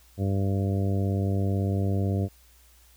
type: harmonic tone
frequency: 98 Hz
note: G2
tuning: in tune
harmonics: 1 / 2 / 3 / 4 / 5 / 6 / 7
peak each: -24 / -30 / -34 / -36 / -38 / -40 / -41 dBFS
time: 0.17-2.29 s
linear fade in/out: 50 ms
effects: added 60 Hz sine -56 dBFS peak until 2.96 s + white hiss -59 dBFS RMS until 2.96 s